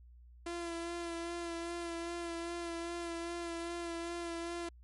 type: tone with vibrato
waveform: sawtooth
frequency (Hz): 340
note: F4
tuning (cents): -46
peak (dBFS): -34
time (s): 0.46-4.69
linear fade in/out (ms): 5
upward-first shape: sine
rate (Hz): 2.5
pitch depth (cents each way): 23
effects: added 60 Hz sine -54 dBFS peak until 4.83 s + MP3 48 kbps